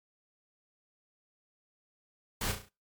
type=noise with echo; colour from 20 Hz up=pink; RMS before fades=-33 dBFS; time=2.41-2.52 s; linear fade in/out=5 ms; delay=34 ms; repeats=5; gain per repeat=-6 dB; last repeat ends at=2.69 s; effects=noise-tail reverb RT60 0.3 s tail -25 dB re dry + MP3 96 kbps